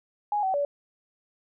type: tone with pitch steps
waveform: sine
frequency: 830 / 761 / 573 Hz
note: G#5 / F#5 / D5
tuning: -1 / +48 / -43 cents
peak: -23 dBFS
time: 0.32-0.65 s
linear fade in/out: 2 ms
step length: 110 ms
effects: none